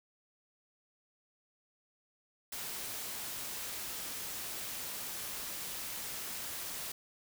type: noise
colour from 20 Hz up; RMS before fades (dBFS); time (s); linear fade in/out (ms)
white; -41; 2.52-6.92; 5
effects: none